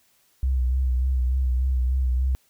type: tone with vibrato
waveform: sine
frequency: 63.9 Hz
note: C2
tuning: 40 cents flat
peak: -19 dBFS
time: 0.43-2.35 s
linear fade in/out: 0 ms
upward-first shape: sine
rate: 3.4 Hz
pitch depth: 48 cents each way
effects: white hiss -63 dBFS RMS until 2.49 s